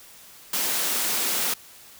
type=high-pass noise; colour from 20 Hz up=white; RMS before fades=-25 dBFS; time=0.53-1.54 s; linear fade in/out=5 ms; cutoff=170 Hz; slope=96 dB/octave; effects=white hiss -48 dBFS RMS until 1.99 s